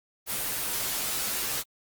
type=noise with comb filter; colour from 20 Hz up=white; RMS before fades=-30 dBFS; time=0.26-1.64 s; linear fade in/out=50 ms; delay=12 ms; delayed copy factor=-0.6; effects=Opus 24 kbps